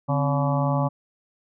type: harmonic tone with a mistuned harmonic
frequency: 142.6 Hz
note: C#3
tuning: 49 cents sharp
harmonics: 1 / 2 / 4 / 5 / 6 / 7 / 8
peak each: -22 / -28 / -28 / -33 / -30 / -33 / -32 dBFS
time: 0.08-0.89 s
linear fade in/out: 20 ms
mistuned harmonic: 2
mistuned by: -130 cents
effects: none